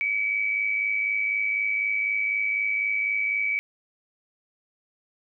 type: tone with amplitude modulation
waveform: sine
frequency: 2284 Hz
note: D7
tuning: 49 cents flat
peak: -20 dBFS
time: 0.01-3.59 s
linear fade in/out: 0 ms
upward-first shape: sine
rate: 104 Hz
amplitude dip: 55%
effects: none

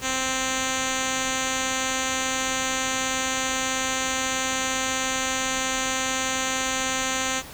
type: tone with low-pass filter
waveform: 5% pulse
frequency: 261.6 Hz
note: C4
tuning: in tune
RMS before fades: -26 dBFS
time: 0.01-7.43 s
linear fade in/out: 50 ms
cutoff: 6300 Hz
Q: 5
effects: pink hiss -41 dBFS RMS until 7.53 s

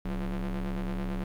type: ring-modulated tone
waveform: 45% pulse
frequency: 77 Hz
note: D#2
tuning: 17 cents flat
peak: -27 dBFS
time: 0.05-1.24 s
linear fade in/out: 5 ms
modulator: 111 Hz
effects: low-pass 3000 Hz 12 dB/octave + 10-bit

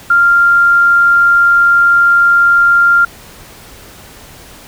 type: tone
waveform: sine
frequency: 1393 Hz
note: F6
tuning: 5 cents flat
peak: -5 dBFS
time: 0.1-3.05 s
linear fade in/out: 5 ms
effects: pink hiss -36 dBFS RMS until 4.67 s

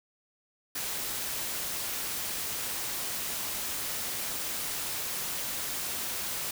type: noise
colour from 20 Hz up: white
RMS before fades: -34 dBFS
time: 0.75-6.51 s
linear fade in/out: 5 ms
effects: none

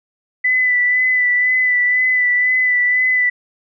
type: tone with vibrato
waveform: sine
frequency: 1994 Hz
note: B6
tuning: 16 cents sharp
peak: -12 dBFS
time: 0.44-3.3 s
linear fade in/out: 10 ms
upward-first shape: sine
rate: 2 Hz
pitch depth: 23 cents each way
effects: none

